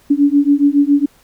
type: beating tone pair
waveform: sine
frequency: 282.3 / 289.5 Hz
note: C#4 / D4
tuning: +32 / -25 cents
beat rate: 7.2 Hz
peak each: -12 dBFS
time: 0.1-1.06 s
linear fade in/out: 10 ms
effects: pink hiss -51 dBFS RMS until 1.23 s